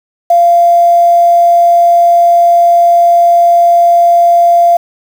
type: tone with quantisation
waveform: sine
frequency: 690 Hz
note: F5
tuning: 21 cents flat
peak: -3 dBFS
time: 0.3-4.77 s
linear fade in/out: 5 ms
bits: 5
effects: none